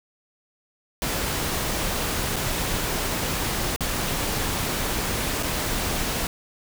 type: noise with dropouts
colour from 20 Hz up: pink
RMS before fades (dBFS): -26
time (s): 1.02-6.27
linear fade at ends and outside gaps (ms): 1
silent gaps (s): 2.36-2.364 / 3.762-3.807 / 5.427-5.431
effects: none